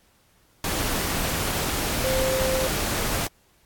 sine tone in noise, 523.3 Hz, C5, in tune, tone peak -23 dBFS, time 2.04-2.67 s, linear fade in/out 2 ms, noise pink, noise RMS -26 dBFS, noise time 0.64-3.27 s, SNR 0 dB, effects pink hiss -61 dBFS RMS until 3.65 s + AAC 64 kbps

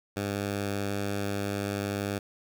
10% pulse tone, 100.6 Hz, G2, 45 cents sharp, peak -21 dBFS, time 0.16-2.19 s, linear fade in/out 10 ms, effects none

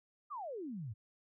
sine exponential sweep, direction down, 1261 to 98 Hz, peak -40 dBFS, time 0.3-0.94 s, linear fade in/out 20 ms, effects none

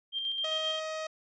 sine tone with tremolo, 3177 Hz, G7, 23 cents sharp, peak -29 dBFS, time 0.12-0.81 s, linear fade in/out 50 ms, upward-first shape square, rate 7.6 Hz, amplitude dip 35%
sawtooth tone, 630 Hz, D#5, 21 cents sharp, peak -30 dBFS, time 0.44-1.07 s, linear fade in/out 5 ms
effects resampled to 16000 Hz

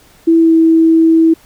sine tone with pitch glide, 329.6 to 325.4 Hz, E4 to E4, 0 to -22 cents, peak -5 dBFS, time 0.27-1.34 s, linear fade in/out 10 ms, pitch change -22 cents, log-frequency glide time 0.38-0.53 s, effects pink hiss -46 dBFS RMS until 1.45 s

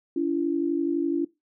sine tone pair together, 286.2 / 338.1 Hz, D4 / E4, -45 / +44 cents, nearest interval minor third, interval 289 cents, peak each -25 dBFS, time 0.16-1.25 s, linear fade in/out 5 ms, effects noise-tail reverb RT60 0.2 s tail -20 dB re dry

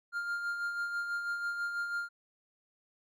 triangle tone with tremolo, 1402 Hz, F6, 6 cents sharp, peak -29 dBFS, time 0.12-2.09 s, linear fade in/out 50 ms, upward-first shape sine, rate 6.1 Hz, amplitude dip 45%, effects none

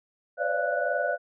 sine tone cluster, 509 / 571 / 593 / 690 / 1479 Hz, C5 / D5 / D5 / F5 / F#6, -48 / -49 / +17 / -21 / -1 cents, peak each -32 / -32 / -30 / -30 / -30 dBFS, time 0.37-1.18 s, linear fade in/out 50 ms, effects none

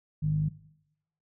15% pulse tone with low-pass filter, 51 Hz, G#1, 31 cents flat, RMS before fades -27 dBFS, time 0.22-0.49 s, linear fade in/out 10 ms, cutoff 150 Hz, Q 9.7, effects noise-tail reverb RT60 0.8 s tail -19 dB re dry

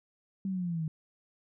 sine linear sweep, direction down, 196 to 154.1 Hz, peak -30 dBFS, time 0.45-0.88 s, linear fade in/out 2 ms, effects none

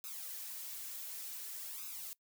blue noise with flanger, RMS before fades -45 dBFS, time 0.04-2.13 s, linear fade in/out 0 ms, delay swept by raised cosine 0.78 to 6.48 ms, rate 0.55 Hz, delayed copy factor +0.95, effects noise-tail reverb RT60 0.1 s tail -21 dB re dry

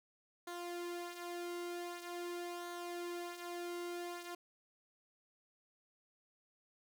sawtooth tone with flanger, 349.2 Hz, F4, in tune, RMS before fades -44 dBFS, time 0.47-4.35 s, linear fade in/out 5 ms, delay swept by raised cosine 0.38 to 4.08 ms, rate 0.45 Hz, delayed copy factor -0.55, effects none

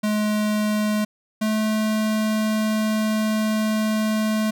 square tone pair in turn, 211.8 / 216.3 Hz, G#3 / A3, +34 / -29 cents, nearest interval unison, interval 37 cents, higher second, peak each -20 dBFS, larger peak neither, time 0.03-1.05 / 1.41-4.51 s, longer second, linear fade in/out 10 ms, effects none

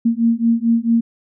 sine beating tone pair, 228.8 / 233.3 Hz, A#3 / A#3, -32 / +2 cents, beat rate 4.5 Hz, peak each -16 dBFS, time 0.05-1.01 s, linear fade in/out 10 ms, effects none

